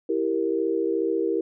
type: chord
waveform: sine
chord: E diminished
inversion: none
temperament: equal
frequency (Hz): 329.6 / 392 / 466.2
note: E4 / G4 / Bb4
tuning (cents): 0 / 0 / 0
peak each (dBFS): -26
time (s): 0.09-1.41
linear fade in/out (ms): 5
effects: none